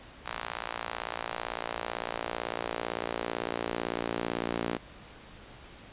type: tone with high-pass filter sweep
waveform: sawtooth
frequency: 57.9 Hz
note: A#1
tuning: 11 cents flat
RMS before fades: -35 dBFS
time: 0.25-4.78 s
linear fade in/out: 20 ms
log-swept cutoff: 990 to 280 Hz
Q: 1.1
effects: pink hiss -50 dBFS RMS until 5.92 s + resampled to 8000 Hz